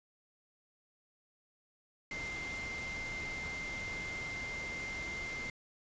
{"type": "tone in noise", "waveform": "sine", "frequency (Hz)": 2093, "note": "C7", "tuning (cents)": 0, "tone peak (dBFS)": -39, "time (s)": [2.11, 5.5], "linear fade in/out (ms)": 2, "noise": "pink", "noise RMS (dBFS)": -45, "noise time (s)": [2.11, 5.5], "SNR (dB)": 3, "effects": ["resampled to 16000 Hz"]}